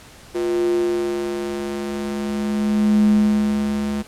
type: tone with high-pass filter sweep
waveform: square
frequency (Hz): 70.5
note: C#2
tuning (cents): +30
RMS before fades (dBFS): -20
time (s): 0.34-4.03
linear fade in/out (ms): 20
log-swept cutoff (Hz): 380 to 170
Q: 8.9
effects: pink hiss -44 dBFS RMS until 4.07 s + low-pass 11000 Hz 12 dB/octave